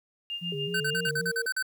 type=tone with tremolo; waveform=sine; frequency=2811 Hz; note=F7; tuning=11 cents sharp; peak=-30 dBFS; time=0.3-1.09 s; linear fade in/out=0 ms; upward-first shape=sine; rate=6.8 Hz; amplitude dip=75%
type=tone with vibrato; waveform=sine; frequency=159.8 Hz; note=D#3; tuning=47 cents sharp; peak=-34 dBFS; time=0.41-1.32 s; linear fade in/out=20 ms; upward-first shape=square; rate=3.8 Hz; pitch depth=140 cents each way
type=tone with pitch glide; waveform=sine; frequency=407.5 to 462.7 Hz; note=G#4 to A#4; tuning=-33 to -13 cents; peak=-33 dBFS; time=0.52-1.46 s; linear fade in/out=2 ms; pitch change=+220 cents; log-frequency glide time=0.69-0.99 s
type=tone bursts; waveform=square; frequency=1529 Hz; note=G6; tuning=44 cents flat; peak=-27 dBFS; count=9; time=0.74-1.626 s; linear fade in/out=5 ms; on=62 ms; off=41 ms
effects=10-bit